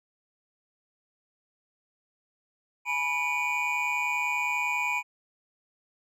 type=tone cluster; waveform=triangle; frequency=844 / 979 / 2282 / 2432 Hz; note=G#5 / B5 / C#7 / D#7; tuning=+28 / -15 / +50 / -40 cents; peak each=-35 / -30 / -31 / -27 dBFS; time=2.85-5.03 s; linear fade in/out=50 ms; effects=none